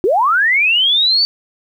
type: linear sweep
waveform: sine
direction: up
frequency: 329.6 to 4600 Hz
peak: -10 dBFS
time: 0.04-1.25 s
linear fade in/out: 0 ms
effects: 8-bit